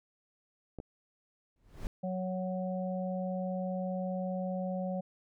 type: clicks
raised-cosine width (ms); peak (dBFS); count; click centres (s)
2; -28; 2; 0.787 / 0.801
type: noise with exponential growth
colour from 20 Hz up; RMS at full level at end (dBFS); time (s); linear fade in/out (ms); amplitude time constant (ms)
brown; -35; 1.56-1.87; 1; 66
type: harmonic tone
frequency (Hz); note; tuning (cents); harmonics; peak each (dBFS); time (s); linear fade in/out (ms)
185; F#3; 0; 1 / 3 / 4; -34 / -37 / -42; 2.03-5.01; 10
effects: none